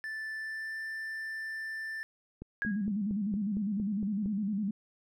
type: tone with pitch glide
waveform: triangle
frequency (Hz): 1760 to 1774.3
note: A6 to A6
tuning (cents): 0 to +14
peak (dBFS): -34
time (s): 0.04-2.03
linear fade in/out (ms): 0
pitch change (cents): +14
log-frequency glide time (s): 0.35-0.77
type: click train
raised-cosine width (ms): 3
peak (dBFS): -29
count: 9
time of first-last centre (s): 2.42-4.259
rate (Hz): 4.35
type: tone with exponential decay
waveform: sine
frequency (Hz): 1646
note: G#6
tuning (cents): -16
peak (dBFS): -27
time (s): 2.62-2.87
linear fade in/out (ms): 0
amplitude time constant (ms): 54
type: tone with vibrato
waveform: sine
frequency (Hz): 204.4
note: G#3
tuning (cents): -27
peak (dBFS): -29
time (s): 2.66-4.71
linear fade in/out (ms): 5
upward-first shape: square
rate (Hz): 9.9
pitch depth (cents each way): 90
effects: none